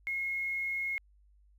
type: tone with quantisation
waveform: sine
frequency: 2161 Hz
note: C#7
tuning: 45 cents flat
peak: -31 dBFS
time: 0.07-0.98 s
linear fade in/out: 0 ms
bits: 10
effects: added 50 Hz sine -60 dBFS peak until 1.58 s